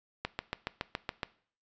click train, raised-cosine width 0.3 ms, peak -16 dBFS, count 8, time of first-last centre 0.25-1.232 s, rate 7.13 Hz, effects noise-tail reverb RT60 0.5 s tail -19 dB re dry + resampled to 16000 Hz

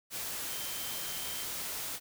sine tone in noise, 3130 Hz, G7, 3 cents flat, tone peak -46 dBFS, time 0.48-1.47 s, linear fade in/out 50 ms, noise white, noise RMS -38 dBFS, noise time 0.1-2 s, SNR -11 dB, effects none

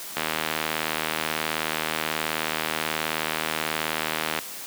click train, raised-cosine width 0.3 ms, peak -8 dBFS, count 333, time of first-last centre 0.17-4.389 s, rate 78.7 Hz, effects white hiss -37 dBFS RMS until 4.66 s + high-pass 150 Hz 12 dB/octave

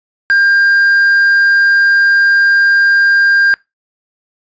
triangle tone with quantisation, 1600 Hz, G6, 35 cents sharp, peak -5 dBFS, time 0.3-3.54 s, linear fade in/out 0 ms, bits 5, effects noise-tail reverb RT60 0.2 s tail -23 dB re dry + resampled to 16000 Hz

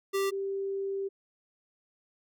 square / sine tone pair in turn, 392 / 392 Hz, G4 / G4, 0 / 0 cents, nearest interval unison, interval 0 cents, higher neither, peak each -27 / -30 dBFS, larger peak first, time 0.13-0.31 / 0.31-1.09 s, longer second, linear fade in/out 20 ms, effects none

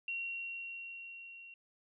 sine tone with level ramp, 2743 Hz, F7, 32 cents flat, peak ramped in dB -35 to -50 dBFS, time 0.08-1.54 s, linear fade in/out 2 ms, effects none

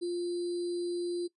sine tone with sample-and-hold, 349.2 Hz, F4, in tune, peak -30 dBFS, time 0.01-1.28 s, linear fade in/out 20 ms, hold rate 4410 Hz, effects noise-tail reverb RT60 0.1 s tail -19 dB re dry + resampled to 24000 Hz

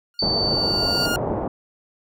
sawtooth tone with exponential growth, 1416 Hz, F6, 23 cents sharp, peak -17 dBFS, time 0.14-1.16 s, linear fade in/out 1 ms, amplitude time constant 220 ms
sine tone, 4548 Hz, C#8, 44 cents sharp, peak -20 dBFS, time 0.19-1.06 s, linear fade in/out 2 ms
white low-pass noise, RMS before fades -25 dBFS, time 0.22-1.48 s, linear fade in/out 5 ms, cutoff 760 Hz, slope 24 dB/octave
effects none

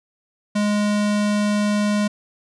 square tone, 207.7 Hz, G#3, in tune, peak -18 dBFS, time 0.55-2.08 s, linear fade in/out 10 ms, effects resampled to 22050 Hz

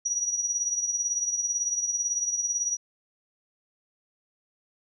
sine tone with tremolo, 5800 Hz, F#8, 35 cents flat, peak -22 dBFS, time 0.05-2.77 s, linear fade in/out 10 ms, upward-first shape triangle, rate 18 Hz, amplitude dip 70%, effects none

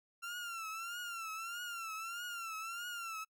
30% pulse tone with vibrato, 1366 Hz, F6, 39 cents flat, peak -38 dBFS, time 0.22-3.25 s, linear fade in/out 20 ms, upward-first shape triangle, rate 1.6 Hz, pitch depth 110 cents each way, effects noise-tail reverb RT60 0.1 s tail -26 dB re dry

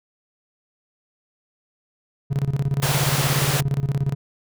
triangle tone with tremolo, 138.59 Hz, C#3, in tune, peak -15 dBFS, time 2.3-4.15 s, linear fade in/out 20 ms, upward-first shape square, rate 17 Hz, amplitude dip 80%
pink high-pass noise, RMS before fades -24 dBFS, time 2.82-3.61 s, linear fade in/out 10 ms, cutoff 400 Hz, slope 12 dB/octave
effects none

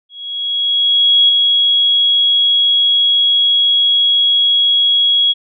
sine tone with ADSR envelope, 3322 Hz, G#7, in tune, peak -6 dBFS, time 0.09-5.34 s, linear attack 1200 ms, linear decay 4 ms, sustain -3 dB, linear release 31 ms, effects none

